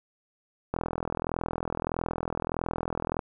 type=click train; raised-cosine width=1 ms; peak=-15 dBFS; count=103; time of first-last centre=0.74-3.192 s; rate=41.6 Hz; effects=none